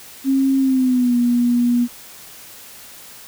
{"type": "tone with pitch glide", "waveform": "sine", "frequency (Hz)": [269.3, 241.3], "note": ["C#4", "B3"], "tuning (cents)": [-50, -40], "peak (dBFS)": -13, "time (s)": [0.24, 1.88], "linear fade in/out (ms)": 50, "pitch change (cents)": -190, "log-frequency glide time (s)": [0.59, 1.16], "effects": ["white hiss -40 dBFS RMS until 3.27 s"]}